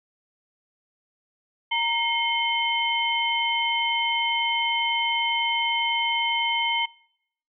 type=tone cluster; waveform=sine; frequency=930 / 2146 / 3076 Hz; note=A#5 / C7 / G7; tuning=-4 / +43 / -33 cents; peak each=-26 dBFS; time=1.71-6.86 s; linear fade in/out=10 ms; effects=noise-tail reverb RT60 0.7 s tail -22 dB re dry

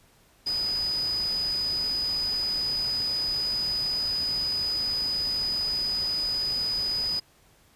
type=tone in noise; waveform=sine; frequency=4978 Hz; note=D#8; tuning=in tune; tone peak=-25 dBFS; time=0.46-7.2 s; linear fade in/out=10 ms; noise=pink; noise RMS=-41 dBFS; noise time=0.46-7.2 s; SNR=+13 dB; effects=pink hiss -60 dBFS RMS until 7.75 s + resampled to 32000 Hz

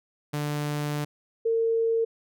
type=tone pair in turn; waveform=sawtooth / sine; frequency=147.7 / 455 Hz; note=D3 / A#4; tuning=+10 / -42 cents; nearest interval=octave + perfect fifth; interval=1948 cents; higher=second; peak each=-23 / -21 dBFS; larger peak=second; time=0.33-1.05 / 1.45-2.05 s; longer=first; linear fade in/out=10 ms; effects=none

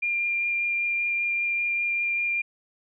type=tone with vibrato; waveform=sine; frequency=2396 Hz; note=D7; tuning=34 cents sharp; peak=-23 dBFS; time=0.02-2.42 s; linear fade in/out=10 ms; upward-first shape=triangle; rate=5.1 Hz; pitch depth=10 cents each way; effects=none

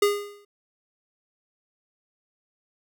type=tone with exponential decay; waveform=square; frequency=409 Hz; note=G#4; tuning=26 cents flat; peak=-16 dBFS; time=0.02-0.45 s; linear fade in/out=5 ms; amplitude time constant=93 ms; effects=none

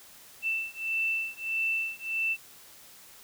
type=beating tone pair; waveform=sine; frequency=2664 / 2665.6 Hz; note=E7 / E7; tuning=+18 / +19 cents; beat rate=1.6 Hz; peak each=-31 dBFS; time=0.42-2.37 s; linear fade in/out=50 ms; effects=white hiss -52 dBFS RMS until 3.23 s

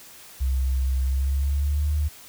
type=tone with pitch glide; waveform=sine; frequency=65.41 to 74.7 Hz; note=C2 to D2; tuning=0 to +30 cents; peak=-20 dBFS; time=0.4-2.09 s; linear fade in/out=20 ms; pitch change=+230 cents; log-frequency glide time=1.04-1.91 s; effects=white hiss -46 dBFS RMS until 2.28 s

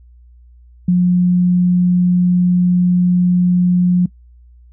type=tone; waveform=sine; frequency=178.8 Hz; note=F3; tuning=41 cents sharp; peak=-9 dBFS; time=0.88-4.06 s; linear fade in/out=5 ms; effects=noise-tail reverb RT60 0.1 s tail -21 dB re dry + added 60 Hz sine -41 dBFS peak until 4.72 s

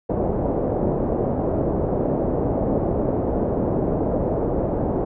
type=low-pass noise; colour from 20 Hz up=white; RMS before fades=-22 dBFS; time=0.09-5.05 s; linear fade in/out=10 ms; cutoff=610 Hz; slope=24 dB/octave; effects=none

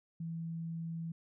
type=tone; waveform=sine; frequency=165.1 Hz; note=E3; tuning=3 cents sharp; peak=-37 dBFS; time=0.2-1.12 s; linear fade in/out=5 ms; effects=none

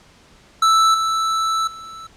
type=tone with level steps; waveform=square; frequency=1318.5 Hz; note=E6; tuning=in tune; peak=-12 / -18 / -34 dBFS; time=0.62-2.07 s; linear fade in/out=5 ms; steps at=0.94 / 1.67 s; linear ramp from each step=5 ms; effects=pink hiss -50 dBFS RMS until 2.16 s + low-pass 7000 Hz 12 dB/octave

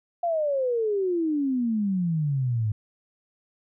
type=exponential sweep; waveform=sine; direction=down; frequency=704 to 103.83 Hz; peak=-22 dBFS; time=0.23-2.72 s; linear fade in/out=5 ms; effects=none

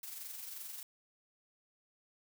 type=noise with amplitude modulation; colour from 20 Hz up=blue; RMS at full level=-44 dBFS; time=0.03-0.83 s; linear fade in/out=2 ms; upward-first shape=sine; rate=22.7 Hz; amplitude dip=45%; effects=none

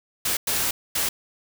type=noise bursts at uneven times; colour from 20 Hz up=white; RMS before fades=-24 dBFS; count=3; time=0.25-0.37 / 0.47-0.71 / 0.95-1.09 s; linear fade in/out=5 ms; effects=none

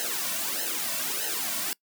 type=noise with flanger; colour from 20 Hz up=white; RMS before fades=-30 dBFS; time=0-1.73 s; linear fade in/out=0 ms; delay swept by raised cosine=0.85 to 2.45 ms; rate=1.6 Hz; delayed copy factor=-0.85; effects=noise-tail reverb RT60 0.1 s tail -24 dB re dry + high-pass 200 Hz 12 dB/octave

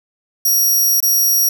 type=tone with dropouts; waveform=10% pulse; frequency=5680 Hz; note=F8; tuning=28 cents sharp; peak=-6 dBFS; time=0.45-1.49 s; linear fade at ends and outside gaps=5 ms; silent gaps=1.004-1.026 s; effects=none

